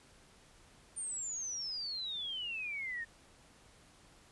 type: exponential sweep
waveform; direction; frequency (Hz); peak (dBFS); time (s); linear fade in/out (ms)
sine; down; 9090 to 1808; -37; 0.96-3.05; 20
effects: pink hiss -62 dBFS RMS until 4.31 s + resampled to 24000 Hz